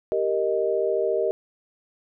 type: chord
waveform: sine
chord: Eb major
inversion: first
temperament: equal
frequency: 392 / 466.2 / 622.3 Hz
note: G4 / Bb4 / Eb5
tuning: 0 / 0 / 0 cents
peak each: -25 dBFS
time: 0.12-1.31 s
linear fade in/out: 0 ms
effects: none